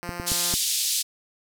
5% pulse tone, 174.61 Hz, F3, in tune, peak -22 dBFS, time 0.03-0.54 s, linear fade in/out 0 ms
clicks, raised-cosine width 3 ms, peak -17 dBFS, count 4, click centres 0.092 / 0.199 / 0.318 / 0.539 s
pink band-pass noise, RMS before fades -25 dBFS, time 0.26-1.03 s, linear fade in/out 20 ms, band 3600 to 13000 Hz, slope 24 dB/octave
effects none

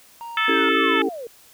triangle tone, 932.3 Hz, A#5, in tune, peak -30 dBFS, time 0.21-0.69 s, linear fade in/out 0 ms
harmonic tone, 437.3 Hz, A4, 11 cents flat, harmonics 3 / 4 / 5 / 6 / 7 / 8, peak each -22 / -24 / -26 / -28 / -29 / -30 dBFS, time 0.37-1.02 s, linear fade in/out 2 ms
sine linear sweep, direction down, 1760 to 441.3 Hz, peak -30 dBFS, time 0.45-1.27 s, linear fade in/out 2 ms
sine chord, A dominant seventh, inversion first, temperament equal with one note detuned, 277.2 / 329.6 / 392 / 446.7 Hz, C#4 / E4 / G4 / A4, 0 / 0 / 0 / +26 cents, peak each -25 dBFS, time 0.48-1.09 s, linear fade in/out 5 ms
effects white hiss -51 dBFS RMS until 1.53 s

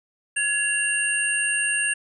sine tone cluster, 1685 / 2760 / 8770 Hz, G#6 / F7 / C#9, +25 / -21 / -20 cents, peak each -25 dBFS, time 0.36-1.94 s, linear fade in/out 10 ms, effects none

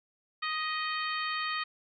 harmonic tone with a mistuned harmonic, 622.3 Hz, D#5, in tune, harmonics 2 / 3 / 4 / 5 / 6 / 7, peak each -34 / -36 / -39 / -41 / -43 / -41 dBFS, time 0.42-1.64 s, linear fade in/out 10 ms, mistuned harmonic 3, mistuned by +18 cents, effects none

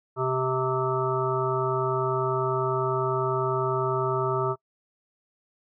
harmonic tone, 130 Hz, C3, 11 cents flat, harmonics 1 / 3 / 5 / 7 / 9 / 10, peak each -30 / -27 / -32 / -32 / -31 / -32 dBFS, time 0.16-4.56 s, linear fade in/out 50 ms, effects noise-tail reverb RT60 0.1 s tail -24 dB re dry

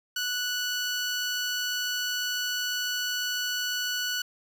15% pulse tone, 1478 Hz, F#6, 2 cents flat, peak -21 dBFS, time 0.16-4.22 s, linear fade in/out 5 ms, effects 10-bit

